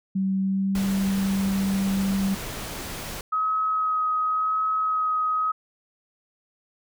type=tone with pitch glide; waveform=sine; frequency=191.9 to 194.69 Hz; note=G3 to G3; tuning=-37 to -12 cents; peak=-21 dBFS; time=0.15-2.35 s; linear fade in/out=10 ms; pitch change=+25 cents; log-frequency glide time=0.4-0.74 s
type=noise; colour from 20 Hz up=pink; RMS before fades=-34 dBFS; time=0.75-3.21 s; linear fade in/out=2 ms
type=tone with vibrato; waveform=sine; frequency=1269 Hz; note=D#6; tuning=34 cents sharp; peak=-21 dBFS; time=3.32-5.52 s; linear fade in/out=10 ms; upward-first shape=sine; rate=0.92 Hz; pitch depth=13 cents each way
effects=none